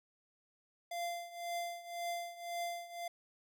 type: tone with tremolo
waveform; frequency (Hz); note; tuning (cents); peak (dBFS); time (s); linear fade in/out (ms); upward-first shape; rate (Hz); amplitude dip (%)
square; 691; F5; -19; -36; 0.91-3.08; 5; triangle; 1.9; 85
effects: none